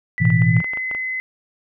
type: tone with pitch glide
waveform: sine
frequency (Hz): 1975.5 to 2037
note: B6 to C7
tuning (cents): 0 to -47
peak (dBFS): -22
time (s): 0.18-1.2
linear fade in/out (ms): 0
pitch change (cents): +53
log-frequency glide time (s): 0.35-0.62
type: chord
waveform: sine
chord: A suspended second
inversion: none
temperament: just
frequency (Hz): 110 / 123.75 / 165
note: A2 / B2 / E3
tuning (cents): 0 / +4 / +2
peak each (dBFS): -18 / -17 / -16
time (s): 0.2-0.62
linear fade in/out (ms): 20
type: clicks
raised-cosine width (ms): 0.5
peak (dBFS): -18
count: 10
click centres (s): 0.253 / 0.303 / 0.42 / 0.567 / 0.603 / 0.644 / 0.735 / 0.773 / 0.913 / 0.949
effects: none